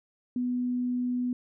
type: tone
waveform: sine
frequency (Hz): 247.5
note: B3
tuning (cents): +4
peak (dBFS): -26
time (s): 0.36-1.33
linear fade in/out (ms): 2
effects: none